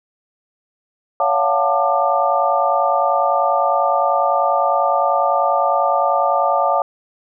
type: tone cluster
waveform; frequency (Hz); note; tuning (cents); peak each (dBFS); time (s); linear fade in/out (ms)
sine; 562 / 685 / 735 / 886 / 1194; C#5 / F5 / F#5 / A5 / D6; +24 / -34 / -12 / +12 / +28; -20; 1.2-6.82; 2
effects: none